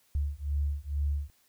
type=beating tone pair; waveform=sine; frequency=71 / 73.2 Hz; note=C#2 / D2; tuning=+42 / -5 cents; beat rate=2.2 Hz; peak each=-31 dBFS; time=0.15-1.3 s; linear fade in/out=0 ms; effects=white hiss -67 dBFS RMS until 1.48 s